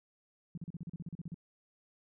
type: tone bursts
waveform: sine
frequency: 167.7 Hz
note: E3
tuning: 30 cents sharp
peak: -38 dBFS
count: 13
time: 0.55-1.344 s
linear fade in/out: 2 ms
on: 26 ms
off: 38 ms
effects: none